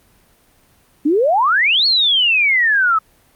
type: exponential two-way sweep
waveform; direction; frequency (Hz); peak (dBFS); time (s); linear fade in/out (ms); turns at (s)
sine; up then down; 277.2 to 4435 to 1266; -11; 1.05-2.99; 10; 1.86
effects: pink hiss -54 dBFS RMS until 3.35 s + Opus 32 kbps